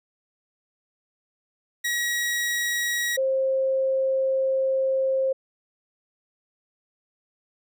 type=tone pair in turn; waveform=sawtooth / sine; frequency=1909 / 530.8 Hz; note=A#6 / C5; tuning=+41 / +25 cents; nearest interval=octave + minor seventh; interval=2216 cents; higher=first; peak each=-20 dBFS; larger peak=neither; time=1.84-3.17 / 3.17-5.33 s; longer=second; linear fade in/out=10 ms; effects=none